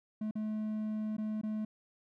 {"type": "tone with dropouts", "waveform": "triangle", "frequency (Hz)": 215.1, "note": "A3", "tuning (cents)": -39, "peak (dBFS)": -31, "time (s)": [0.21, 1.65], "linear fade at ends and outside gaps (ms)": 5, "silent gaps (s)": [[0.311, 0.354], [1.168, 1.181], [1.414, 1.433]], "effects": []}